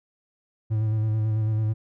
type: tone with vibrato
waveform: triangle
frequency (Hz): 108.8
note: A2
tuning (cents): -19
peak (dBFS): -19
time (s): 0.7-1.74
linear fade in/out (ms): 20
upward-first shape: square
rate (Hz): 9.1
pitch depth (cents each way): 22
effects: none